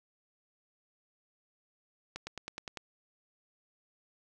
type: accelerating click train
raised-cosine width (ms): 0.2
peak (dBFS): -22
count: 7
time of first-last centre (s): 2.16-2.772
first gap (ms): 110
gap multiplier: 0.97
effects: none